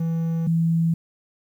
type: tone pair in turn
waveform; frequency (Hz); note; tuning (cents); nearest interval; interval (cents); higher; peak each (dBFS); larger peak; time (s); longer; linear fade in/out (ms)
triangle / sine; 164.7 / 165.33; E3 / E3; -1 / +5; unison; 6; second; -19 / -17; second; 0-0.47 / 0.47-0.94; neither; 5
effects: 9-bit